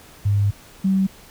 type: tone pair in turn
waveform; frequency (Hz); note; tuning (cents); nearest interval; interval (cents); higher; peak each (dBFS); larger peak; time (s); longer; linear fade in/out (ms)
sine; 101.4 / 191.86; G#2 / G3; -41 / -37; major seventh; 1104; second; -15; neither; 0.25-0.51 / 0.84-1.07; first; 10
effects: pink hiss -46 dBFS RMS until 1.3 s